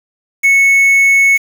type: tone with quantisation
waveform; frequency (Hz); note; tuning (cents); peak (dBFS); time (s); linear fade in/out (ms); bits
triangle; 2205; C#7; -10; -4; 0.43-1.38; 20; 4
effects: none